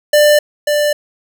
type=tone pair in turn; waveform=square; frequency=594 / 591.2 Hz; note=D5 / D5; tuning=+20 / +11 cents; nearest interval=unison; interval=9 cents; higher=first; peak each=-7 / -12 dBFS; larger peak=first; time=0.13-0.39 / 0.67-0.93 s; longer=neither; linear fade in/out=5 ms; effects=none